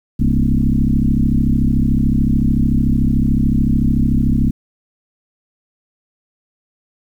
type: tone with frequency modulation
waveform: sine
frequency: 130.81 Hz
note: C3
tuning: in tune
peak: -11 dBFS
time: 0.19-4.51 s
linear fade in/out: 10 ms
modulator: 33.6 Hz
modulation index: 4
effects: 8-bit